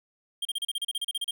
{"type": "tone bursts", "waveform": "square", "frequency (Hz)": 3200, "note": "G7", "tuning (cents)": 35, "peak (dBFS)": -28, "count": 14, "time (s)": [0.42, 1.31], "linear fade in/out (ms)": 5, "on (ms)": 32, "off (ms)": 34, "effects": []}